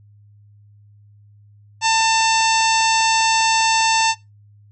harmonic tone with a mistuned harmonic, 895 Hz, A5, 29 cents sharp, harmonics 1 / 2 / 3 / 4 / 5 / 6 / 7 / 8 / 9, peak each -16 / -25 / -22 / -27 / -25 / -25 / -26 / -31 / -29 dBFS, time 1.81-4.15 s, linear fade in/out 50 ms, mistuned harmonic 9, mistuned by -47 cents, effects noise-tail reverb RT60 0.2 s tail -19 dB re dry + added 103 Hz sine -46 dBFS peak until 4.71 s

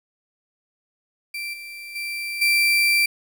35% pulse tone with level steps, 2349 Hz, D7, in tune, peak -26 / -33 / -25 / -14 dBFS, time 1.34-3.06 s, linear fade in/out 5 ms, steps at 1.53 / 1.95 / 2.41 s, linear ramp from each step 10 ms, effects 9-bit

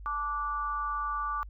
sine tone with amplitude modulation, 1168 Hz, D6, 10 cents flat, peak -26 dBFS, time 0.06-1.43 s, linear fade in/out 0 ms, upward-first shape sine, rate 296 Hz, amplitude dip 75%, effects added 50 Hz sine -42 dBFS peak until 1.49 s

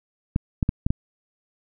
clicks, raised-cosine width 5 ms, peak -8 dBFS, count 5, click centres 0.361 / 0.628 / 0.691 / 0.865 / 0.905 s, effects none

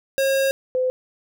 square / sine tone pair in turn, 541 / 510.6 Hz, C#5 / C5, -42 / -42 cents, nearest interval minor second, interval 100 cents, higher first, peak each -18 dBFS, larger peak neither, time 0.18-0.51 / 0.75-0.9 s, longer first, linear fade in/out 0 ms, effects none

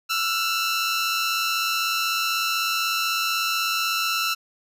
15% pulse tone pair together, 1334 / 1430.1 Hz, E6 / F6, +20 / +41 cents, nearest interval minor second, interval 121 cents, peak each -16 / -23 dBFS, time 0.09-4.35 s, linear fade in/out 20 ms, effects resampled to 32000 Hz

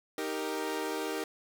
sawtooth chord, Eb major, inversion none, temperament equal, 311.1 / 392 / 466.2 Hz, Eb4 / G4 / Bb4, 0 / 0 / 0 cents, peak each -33 dBFS, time 0.18-1.24 s, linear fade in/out 2 ms, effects none

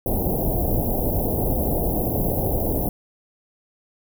pink band-stop noise, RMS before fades -22 dBFS, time 0.06-2.89 s, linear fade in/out 2 ms, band 770 to 12000 Hz, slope 48 dB/octave, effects none

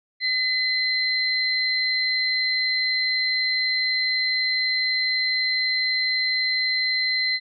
sine tone pair together, 2028 / 4108 Hz, B6 / C8, +45 / -33 cents, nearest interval octave, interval 1222 cents, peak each -23 dBFS, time 0.2-7.4 s, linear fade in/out 50 ms, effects none

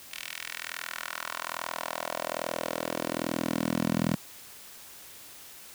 10% pulse tone with high-pass filter sweep, 41.2 Hz, E1, in tune, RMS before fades -33 dBFS, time 0.11-4.16 s, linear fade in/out 10 ms, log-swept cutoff 2600 to 180 Hz, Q 1.7, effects white hiss -48 dBFS RMS until 5.74 s

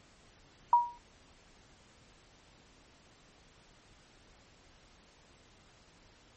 sine tone with exponential decay, 957 Hz, A#5, 45 cents sharp, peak -16 dBFS, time 0.73-0.98 s, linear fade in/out 2 ms, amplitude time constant 54 ms, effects pink hiss -61 dBFS RMS until 6.36 s + MP3 32 kbps

